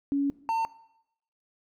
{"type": "tone pair in turn", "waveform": ["sine", "triangle"], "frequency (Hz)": [280.8, 903.4], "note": ["C#4", "A5"], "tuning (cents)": [22, 45], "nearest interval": "octave + minor sixth", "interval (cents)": 2023, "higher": "second", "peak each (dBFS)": [-23, -22], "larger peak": "second", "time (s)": [[0.12, 0.3], [0.49, 0.65]], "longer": "first", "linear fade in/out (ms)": 0, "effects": ["noise-tail reverb RT60 0.8 s tail -19 dB re dry"]}